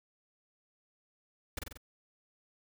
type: noise with echo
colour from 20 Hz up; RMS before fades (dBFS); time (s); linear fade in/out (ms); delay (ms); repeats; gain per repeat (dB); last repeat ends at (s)
pink; -36; 1.57-1.59; 5; 46; 4; -3; 1.774
effects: none